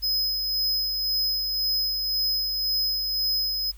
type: tone with tremolo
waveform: square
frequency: 5070 Hz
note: D#8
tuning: 32 cents sharp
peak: -22 dBFS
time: 0.02-3.72 s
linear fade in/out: 20 ms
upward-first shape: sine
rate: 1.9 Hz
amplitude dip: 35%
effects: added 50 Hz sine -42 dBFS peak until 3.77 s + white hiss -57 dBFS RMS until 3.77 s